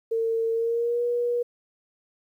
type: tone with pitch glide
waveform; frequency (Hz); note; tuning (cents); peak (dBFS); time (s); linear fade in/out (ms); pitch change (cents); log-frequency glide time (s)
sine; 453.9 to 480.9; A#4 to B4; -46 to -46; -22; 0.11-1.43; 10; +100; 0.52-1.03
effects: 10-bit